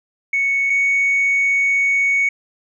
sine tone pair in turn, 2217 / 2226 Hz, C#7 / C#7, 0 / +7 cents, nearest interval unison, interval 7 cents, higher second, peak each -14 / -12 dBFS, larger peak second, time 0.33-0.7 / 0.7-2.29 s, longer second, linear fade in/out 5 ms, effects tanh soft clip ceiling -11 dBFS

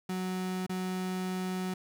35% pulse tone with dropouts, 185 Hz, F#3, in tune, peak -30 dBFS, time 0.09-1.74 s, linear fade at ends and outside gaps 5 ms, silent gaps 0.665-0.694 s, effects none

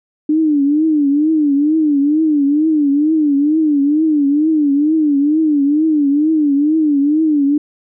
sine tone with vibrato, 298.2 Hz, D4, 27 cents sharp, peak -10 dBFS, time 0.29-7.58 s, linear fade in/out 5 ms, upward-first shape triangle, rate 2.2 Hz, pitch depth 140 cents each way, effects none

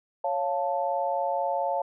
sine chord, Db augmented, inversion none, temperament equal, 554.4 / 698.5 / 880 Hz, Db5 / F5 / A5, 0 / 0 / 0 cents, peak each -29 dBFS, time 0.24-1.82 s, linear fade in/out 5 ms, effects none

